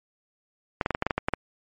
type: clicks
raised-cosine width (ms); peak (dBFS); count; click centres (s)
0.5; -9; 10; 0.812 / 0.861 / 0.907 / 0.949 / 1.024 / 1.066 / 1.108 / 1.18 / 1.285 / 1.337
effects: MP3 48 kbps